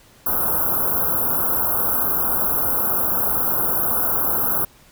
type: band-stop noise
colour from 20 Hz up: white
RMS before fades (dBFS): -20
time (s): 0.26-4.65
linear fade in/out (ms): 5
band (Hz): 1500 to 11000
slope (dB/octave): 96
effects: pink hiss -51 dBFS RMS until 4.91 s